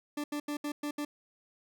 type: tone bursts at uneven times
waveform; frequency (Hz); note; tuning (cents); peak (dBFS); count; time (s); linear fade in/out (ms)
40% pulse; 293.7; D4; 0; -32; 6; 0.17-0.24 / 0.32-0.4 / 0.48-0.57 / 0.64-0.72 / 0.83-0.91 / 0.98-1.05; 5
effects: none